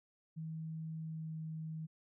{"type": "tone with pitch glide", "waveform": "sine", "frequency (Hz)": [159.9, 158.7], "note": ["D#3", "D#3"], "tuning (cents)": [48, 35], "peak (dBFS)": -40, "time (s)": [0.36, 1.87], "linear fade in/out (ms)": 20, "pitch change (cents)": -13, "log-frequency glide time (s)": [0.98, 1.38], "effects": []}